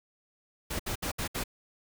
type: noise bursts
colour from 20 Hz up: pink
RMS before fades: -33 dBFS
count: 5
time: 0.7-1.439 s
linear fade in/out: 10 ms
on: 95 ms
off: 66 ms
effects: none